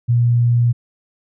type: tone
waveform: sine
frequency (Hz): 119.6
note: A#2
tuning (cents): +45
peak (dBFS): -11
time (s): 0.08-0.73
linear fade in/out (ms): 20
effects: none